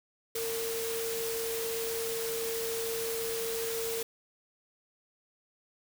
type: tone in noise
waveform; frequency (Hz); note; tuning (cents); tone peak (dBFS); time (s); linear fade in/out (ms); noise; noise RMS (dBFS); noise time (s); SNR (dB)
sine; 456.2; A#4; -37; -33; 0.35-4.03; 5; white; -37; 0.35-4.03; +1
effects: none